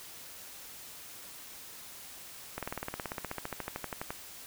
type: slowing click train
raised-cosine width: 0.5 ms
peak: -20 dBFS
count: 24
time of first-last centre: 2.58-4.105 s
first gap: 47 ms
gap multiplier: 1.03
effects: white hiss -48 dBFS RMS until 4.46 s